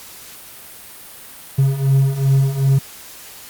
triangle beating tone pair, 134.1 / 136.7 Hz, C3 / C#3, +43 / -24 cents, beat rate 2.6 Hz, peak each -16 / -12 dBFS, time 1.58-2.79 s, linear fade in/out 10 ms, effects white hiss -38 dBFS RMS until 3.49 s + Opus 48 kbps

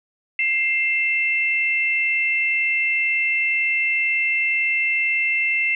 sine tone pair together, 2107 / 2669 Hz, C7 / E7, +12 / +21 cents, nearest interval major third, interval 409 cents, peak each -20 / -21 dBFS, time 0.39-5.75 s, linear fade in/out 2 ms, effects none

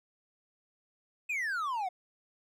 triangle exponential sweep, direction down, 2579 to 708 Hz, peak -29 dBFS, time 1.29-1.89 s, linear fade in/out 10 ms, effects none

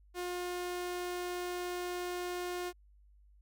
sawtooth tone, 356.6 Hz, F4, 36 cents sharp, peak -32 dBFS, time 0.14-2.73 s, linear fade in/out 50 ms, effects added 50 Hz sine -59 dBFS peak until 3.41 s

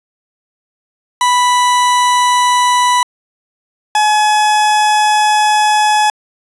40% pulse tone pair in turn, 987 / 848.1 Hz, B5 / G#5, -1 / +36 cents, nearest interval minor third, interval 263 cents, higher first, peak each -8 dBFS, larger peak neither, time 1.21-3.03 / 3.95-6.1 s, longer second, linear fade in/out 2 ms, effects resampled to 24000 Hz + 7-bit

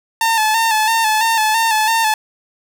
sawtooth tone with vibrato, 886 Hz, A5, 12 cents sharp, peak -9 dBFS, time 0.21-2.14 s, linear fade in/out 2 ms, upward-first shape square, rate 3 Hz, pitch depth 43 cents each way, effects none

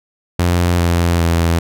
sawtooth tone with pitch steps, 87.5 / 85.75 / 84.03 Hz, F2 / F2 / E2, +4 / -31 / +34 cents, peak -8 dBFS, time 0.39-1.59 s, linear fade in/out 5 ms, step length 400 ms, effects none

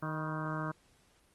harmonic tone with a mistuned harmonic, 155.56 Hz, D#3, in tune, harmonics 1 / 2 / 3 / 4 / 5 / 6 / 7 / 8 / 9 / 10, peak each -37 / -41 / -49 / -44 / -52 / -45 / -43 / -43 / -47 / -45 dBFS, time 0.02-0.72 s, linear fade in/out 10 ms, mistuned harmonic 6, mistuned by +61 cents, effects pink hiss -67 dBFS RMS until 1.34 s + Opus 32 kbps

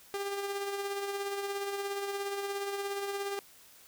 sawtooth tone with tremolo, 399.3 Hz, G4, 32 cents sharp, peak -28 dBFS, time 0.14-3.39 s, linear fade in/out 0 ms, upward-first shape sine, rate 17 Hz, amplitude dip 40%, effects white hiss -57 dBFS RMS until 3.87 s

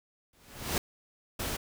pink noise with exponential growth, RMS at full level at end -27 dBFS, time 0.33-0.78 s, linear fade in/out 2 ms, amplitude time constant 96 ms
pink noise, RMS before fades -34 dBFS, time 1.39-1.57 s, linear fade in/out 10 ms
effects none

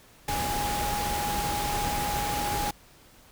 sine tone in noise, 825 Hz, G#5, 12 cents flat, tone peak -29 dBFS, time 0.28-2.71 s, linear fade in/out 5 ms, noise pink, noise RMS -31 dBFS, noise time 0.28-2.71 s, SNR -1 dB, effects pink hiss -55 dBFS RMS until 3.31 s

